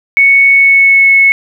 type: tone with pitch glide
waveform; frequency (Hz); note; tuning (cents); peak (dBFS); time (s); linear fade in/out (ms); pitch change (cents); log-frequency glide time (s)
sine; 2217 to 2197; C#7 to C#7; 0 to -16; -3; 0.17-1.32; 0; -16; 0.49-1.1
effects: 7-bit